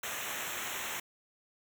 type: noise with comb filter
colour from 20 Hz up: pink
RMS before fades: -38 dBFS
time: 0.03-1 s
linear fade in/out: 5 ms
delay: 0.21 ms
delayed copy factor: -1
effects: none